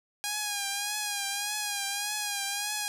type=tone with vibrato; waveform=5% pulse; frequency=818 Hz; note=G#5; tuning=26 cents flat; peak=-18 dBFS; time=0.24-2.88 s; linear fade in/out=0 ms; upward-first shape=triangle; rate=1.7 Hz; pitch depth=60 cents each way; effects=none